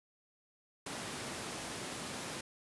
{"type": "high-pass noise", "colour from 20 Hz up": "pink", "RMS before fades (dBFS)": -42, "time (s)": [0.86, 2.41], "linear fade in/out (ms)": 5, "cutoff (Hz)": 140, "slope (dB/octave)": 12, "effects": ["resampled to 24000 Hz"]}